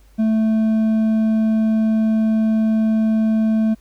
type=tone with hard clipping; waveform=triangle; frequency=220 Hz; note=A3; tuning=in tune; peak=-15 dBFS; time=0.18-3.75 s; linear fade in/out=20 ms; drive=7 dB; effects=added 50 Hz sine -47 dBFS peak until 3.8 s + pink hiss -58 dBFS RMS until 3.8 s